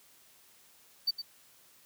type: tone with echo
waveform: triangle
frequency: 4594 Hz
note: D8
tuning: 39 cents flat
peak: -24 dBFS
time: 1.07-1.11 s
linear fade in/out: 10 ms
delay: 110 ms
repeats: 1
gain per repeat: -10 dB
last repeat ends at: 1.22 s
effects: white hiss -61 dBFS RMS until 1.85 s + high-pass 60 Hz 12 dB/octave